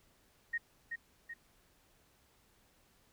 sine tone with echo, 1864.7 Hz, A#6, in tune, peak -32 dBFS, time 0.53-0.58 s, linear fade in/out 10 ms, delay 380 ms, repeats 2, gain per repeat -5 dB, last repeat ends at 1.34 s, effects pink hiss -69 dBFS RMS until 3.12 s

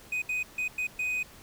triangle tone bursts at uneven times, 2499 Hz, D#7, 7 cents sharp, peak -26 dBFS, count 5, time 0.12-0.22 / 0.29-0.43 / 0.58-0.68 / 0.78-0.87 / 0.99-1.23 s, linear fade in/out 5 ms, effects pink hiss -52 dBFS RMS until 1.42 s

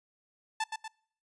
sawtooth tone with echo, 880 Hz, A5, in tune, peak -25 dBFS, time 0.6-0.64 s, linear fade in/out 5 ms, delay 120 ms, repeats 2, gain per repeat -5 dB, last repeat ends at 0.88 s, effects noise-tail reverb RT60 0.6 s tail -25 dB re dry + resampled to 22050 Hz

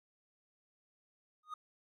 triangle tone with exponential growth, 1237 Hz, D#6, 10 cents flat, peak -35 dBFS, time 1.43-1.54 s, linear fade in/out 5 ms, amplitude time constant 23 ms, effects none

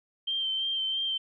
sine tone with vibrato, 3136 Hz, G7, in tune, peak -27 dBFS, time 0.27-1.18 s, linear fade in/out 10 ms, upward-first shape sine, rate 3 Hz, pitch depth 22 cents each way, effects none

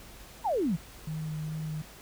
sine exponential sweep, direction down, 978 to 146.83 Hz, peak -25 dBFS, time 0.44-0.77 s, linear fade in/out 20 ms
sine tone with vibrato, 155.56 Hz, D#3, in tune, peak -32 dBFS, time 1.07-1.82 s, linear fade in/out 5 ms, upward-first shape sine, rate 2.4 Hz, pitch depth 17 cents each way
effects added 50 Hz sine -52 dBFS peak until 2.01 s + pink hiss -50 dBFS RMS until 2.01 s

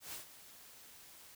white noise with ADSR envelope, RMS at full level -44 dBFS, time 0-1.35 s, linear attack 130 ms, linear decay 120 ms, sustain -13 dB, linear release 5 ms, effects none

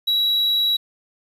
triangle tone, 3890 Hz, B7, 27 cents flat, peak -15 dBFS, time 0.07-0.77 s, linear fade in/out 10 ms, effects resampled to 32000 Hz + 8-bit

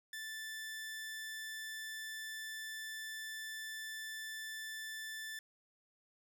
sawtooth tone, 1760 Hz, A6, in tune, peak -39 dBFS, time 0.13-5.39 s, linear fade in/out 2 ms, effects none

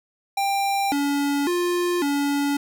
square tone with pitch steps, 792 / 284.3 / 352.3 / 284.6 Hz, G5 / C#4 / F4 / C#4, +18 / +44 / +15 / +46 cents, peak -21 dBFS, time 0.37-2.57 s, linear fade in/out 5 ms, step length 550 ms, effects none

